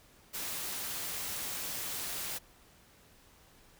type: noise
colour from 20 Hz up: white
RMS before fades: -38 dBFS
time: 0.33-2.39 s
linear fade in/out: 20 ms
effects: pink hiss -61 dBFS RMS until 3.79 s